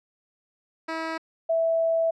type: tone pair in turn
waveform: 10% pulse / sine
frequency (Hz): 323.6 / 657.4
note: E4 / E5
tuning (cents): -32 / -5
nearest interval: octave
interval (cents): 1227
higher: second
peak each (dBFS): -20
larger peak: neither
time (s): 0.88-1.18 / 1.49-2.11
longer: second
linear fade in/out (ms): 10
effects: low-pass 4000 Hz 12 dB/octave